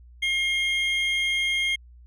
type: tone pair together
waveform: triangle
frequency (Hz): 2136 / 3217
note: C7 / G7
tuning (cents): +35 / +44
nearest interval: perfect fifth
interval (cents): 709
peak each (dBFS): -22 / -25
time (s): 0.22-1.76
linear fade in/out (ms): 10
effects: added 60 Hz sine -46 dBFS peak until 2.06 s